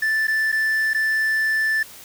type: tone with dropouts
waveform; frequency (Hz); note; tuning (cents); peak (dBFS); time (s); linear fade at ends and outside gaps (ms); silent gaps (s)
triangle; 1760; A6; 0; -16; 0.02-1.83; 5; 0.271-0.28 / 0.518-0.525 / 0.934-0.946
effects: white hiss -42 dBFS RMS until 2.04 s